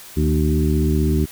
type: harmonic tone with a mistuned harmonic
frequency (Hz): 75.9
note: D#2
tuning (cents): -42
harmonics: 1 / 2 / 3 / 4 / 5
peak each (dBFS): -18 / -21 / -23 / -24 / -25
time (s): 0.16-1.26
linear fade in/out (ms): 20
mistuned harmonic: 2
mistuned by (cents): +42
effects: white hiss -40 dBFS RMS until 1.31 s